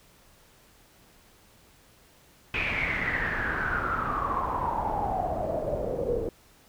pink noise with low-pass filter sweep, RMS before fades -29 dBFS, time 2.54-6.29 s, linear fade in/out 2 ms, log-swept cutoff 2500 to 450 Hz, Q 9.4, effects pink hiss -58 dBFS RMS until 6.68 s

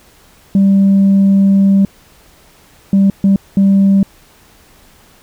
sine tone bursts at uneven times, 196 Hz, G3, in tune, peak -4 dBFS, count 4, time 0.55-1.85 / 2.93-3.1 / 3.24-3.36 / 3.57-4.03 s, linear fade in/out 2 ms, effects tanh soft clip ceiling -4 dBFS + pink hiss -46 dBFS RMS until 5.22 s

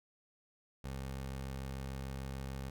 20% pulse tone, 66.8 Hz, C2, 36 cents sharp, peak -35 dBFS, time 0.84-2.7 s, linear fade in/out 5 ms, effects none

